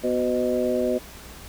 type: harmonic tone with a mistuned harmonic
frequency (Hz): 123.47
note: B2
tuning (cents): 0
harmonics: 2 / 3 / 4 / 5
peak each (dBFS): -26 / -26 / -26 / -26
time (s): 0.03-0.99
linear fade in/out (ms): 20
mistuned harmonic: 4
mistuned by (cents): +48
effects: added 60 Hz sine -46 dBFS peak until 1.48 s + pink hiss -43 dBFS RMS until 1.48 s